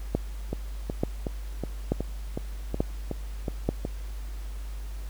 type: two click trains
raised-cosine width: 2 ms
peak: -16 / -10 dBFS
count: 10 / 5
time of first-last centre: 0.53-3.851 / 0.15-3.69 s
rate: 2.71 / 1.13 Hz
effects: added 50 Hz sine -33 dBFS peak until 5.09 s + pink hiss -51 dBFS RMS until 5.09 s